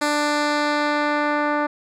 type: tone with low-pass filter sweep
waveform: 10% pulse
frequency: 295.5 Hz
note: D4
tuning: 11 cents sharp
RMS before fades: -21 dBFS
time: 0.01-1.67 s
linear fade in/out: 10 ms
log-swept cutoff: 9800 to 1500 Hz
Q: 0.87
effects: none